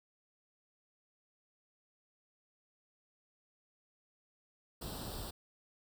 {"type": "noise with comb filter", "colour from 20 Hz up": "pink", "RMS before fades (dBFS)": -43, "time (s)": [4.81, 5.31], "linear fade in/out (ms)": 10, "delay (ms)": 0.23, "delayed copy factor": 0.8, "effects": []}